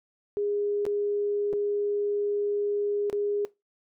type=tone with dropouts; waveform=sine; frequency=410.3 Hz; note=G#4; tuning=21 cents flat; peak=-25 dBFS; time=0.37-3.45 s; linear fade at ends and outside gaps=0 ms; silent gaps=0.853-0.865 / 1.529-1.535 / 3.099-3.128 s; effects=noise-tail reverb RT60 0.2 s tail -19 dB re dry